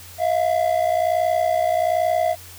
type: ring-modulated tone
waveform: triangle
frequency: 674 Hz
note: E5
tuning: 38 cents sharp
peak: -12 dBFS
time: 0.18-2.36 s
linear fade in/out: 50 ms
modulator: 30.6 Hz
effects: added 89 Hz sine -44 dBFS peak until 2.58 s + white hiss -42 dBFS RMS until 2.58 s